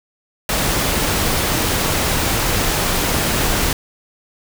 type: noise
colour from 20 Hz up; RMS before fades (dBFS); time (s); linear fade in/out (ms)
pink; -18; 0.49-3.73; 2
effects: none